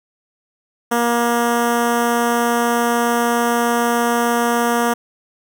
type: tone with notch filter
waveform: 10% pulse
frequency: 236.7 Hz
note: A#3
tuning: 27 cents sharp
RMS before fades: -17 dBFS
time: 0.91-4.94 s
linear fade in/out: 10 ms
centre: 4000 Hz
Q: 1.3
effects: none